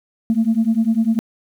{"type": "beating tone pair", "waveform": "sine", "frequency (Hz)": [220, 230], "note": ["A3", "A#3"], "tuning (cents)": [0, -23], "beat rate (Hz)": 10, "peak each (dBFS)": -16, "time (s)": [0.3, 1.19], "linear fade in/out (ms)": 0, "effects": ["tanh soft clip ceiling -8 dBFS", "8-bit"]}